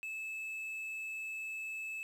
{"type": "tone with quantisation", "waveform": "triangle", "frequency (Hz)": 2612, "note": "E7", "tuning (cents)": -17, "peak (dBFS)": -37, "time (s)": [0.03, 2.03], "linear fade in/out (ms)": 0, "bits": 10, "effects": []}